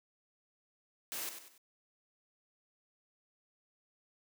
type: noise with echo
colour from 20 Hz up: white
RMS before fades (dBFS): -40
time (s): 1.12-1.29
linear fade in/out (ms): 0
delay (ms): 96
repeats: 3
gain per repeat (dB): -8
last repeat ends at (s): 1.578
effects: high-pass 200 Hz 12 dB/octave